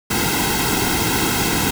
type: noise with comb filter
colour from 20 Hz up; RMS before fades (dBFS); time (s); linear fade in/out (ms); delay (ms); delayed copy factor
pink; -19; 0.1-1.71; 10; 1.7; -0.8
effects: none